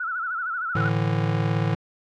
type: tone with vibrato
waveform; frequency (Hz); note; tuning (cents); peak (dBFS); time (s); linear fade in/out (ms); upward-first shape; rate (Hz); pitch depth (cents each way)
sine; 1396.9; F6; 0; -25; 0-0.89; 5; sine; 13; 120
type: chord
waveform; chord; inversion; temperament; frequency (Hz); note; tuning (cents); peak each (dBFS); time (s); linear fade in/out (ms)
square; A suspended fourth; none; just; 110 / 146.67 / 165; A2 / D3 / E3; 0 / -2 / +2; -25 / -27 / -27; 0.75-1.75; 5
effects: low-pass 3000 Hz 12 dB/octave